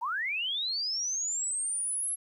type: linear sweep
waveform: sine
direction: up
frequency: 866 to 11175 Hz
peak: -29 dBFS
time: 0.01-2.16 s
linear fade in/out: 20 ms
effects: 11-bit